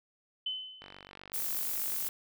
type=tone with exponential decay; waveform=sine; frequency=3037 Hz; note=F#7; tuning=44 cents sharp; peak=-30 dBFS; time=0.46-1.11 s; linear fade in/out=5 ms; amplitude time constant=140 ms
type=click train; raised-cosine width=0.3 ms; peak=-30 dBFS; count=62; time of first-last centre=0.82-2.088 s; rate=48.1 Hz
type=noise; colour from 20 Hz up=violet; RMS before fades=-34 dBFS; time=1.33-2.09 s; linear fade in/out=10 ms
effects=none